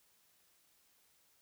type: silence
effects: white hiss -71 dBFS RMS until 1.41 s